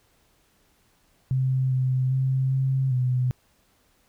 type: tone with pitch steps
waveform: sine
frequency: 130.8 / 129.3 / 132 / 133.1 / 126.3 Hz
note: C3 / C3 / C3 / C3 / B2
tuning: 0 / -20 / +16 / +30 / +39 cents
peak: -20 dBFS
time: 1.31-3.31 s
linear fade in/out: 0 ms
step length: 400 ms
effects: pink hiss -64 dBFS RMS until 4.08 s